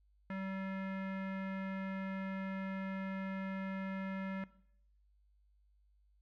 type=tone with low-pass filter; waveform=square; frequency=191.9 Hz; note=G3; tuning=37 cents flat; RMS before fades=-41 dBFS; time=0.3-4.44 s; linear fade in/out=2 ms; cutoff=1900 Hz; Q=2.6; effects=noise-tail reverb RT60 0.7 s tail -18 dB re dry + added 50 Hz sine -67 dBFS peak until 6.21 s